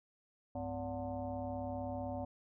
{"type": "tone with frequency modulation", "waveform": "sine", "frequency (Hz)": 415.3, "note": "G#4", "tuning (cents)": 0, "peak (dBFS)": -37, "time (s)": [0.55, 2.25], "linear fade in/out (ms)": 5, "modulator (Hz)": 159, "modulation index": 2.4, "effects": []}